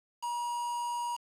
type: tone with quantisation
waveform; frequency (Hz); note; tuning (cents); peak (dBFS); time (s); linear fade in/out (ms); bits
triangle; 956; A#5; +43; -30; 0.22-1.17; 20; 7
effects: low-pass 11000 Hz 12 dB/octave